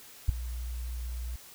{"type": "tone with ADSR envelope", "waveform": "sine", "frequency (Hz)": 60.2, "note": "B1", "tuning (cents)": -44, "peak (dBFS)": -15, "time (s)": [0.28, 1.36], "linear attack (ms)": 12, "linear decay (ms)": 7, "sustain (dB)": -18, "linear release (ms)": 4, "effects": ["white hiss -51 dBFS RMS until 1.54 s"]}